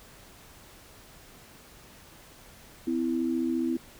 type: tone pair together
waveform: sine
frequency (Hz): 255 / 329.6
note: C4 / E4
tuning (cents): -44 / 0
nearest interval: major third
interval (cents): 444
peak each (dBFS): -28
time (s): 2.87-3.77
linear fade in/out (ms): 5
effects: pink hiss -52 dBFS RMS until 3.99 s